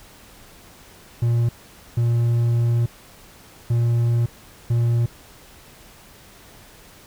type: tone bursts at uneven times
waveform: triangle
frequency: 117.9 Hz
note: A#2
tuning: 20 cents sharp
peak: -14 dBFS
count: 4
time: 1.22-1.49 / 1.97-2.86 / 3.7-4.26 / 4.7-5.06 s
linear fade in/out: 5 ms
effects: pink hiss -47 dBFS RMS until 7.06 s